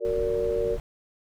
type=chord; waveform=sine; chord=Gb augmented; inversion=none; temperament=just; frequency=370 / 462.5 / 578.1 Hz; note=Gb4 / Bb4 / D5; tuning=0 / -14 / -27 cents; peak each=-30 / -25 / -30 dBFS; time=0-0.78 s; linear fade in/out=50 ms
type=noise; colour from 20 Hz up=brown; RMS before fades=-36 dBFS; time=0.05-0.8 s; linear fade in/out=0 ms
effects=none